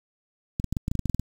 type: clicks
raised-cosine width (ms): 5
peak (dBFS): -14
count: 12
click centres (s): 0.599 / 0.643 / 0.726 / 0.768 / 0.881 / 0.915 / 0.953 / 0.993 / 1.057 / 1.097 / 1.146 / 1.196
effects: 7-bit